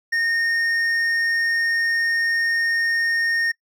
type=tone with hard clipping; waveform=sine; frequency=1841 Hz; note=A#6; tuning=22 cents flat; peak=-20 dBFS; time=0.12-3.52 s; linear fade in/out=10 ms; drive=6 dB; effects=noise-tail reverb RT60 0.1 s tail -22 dB re dry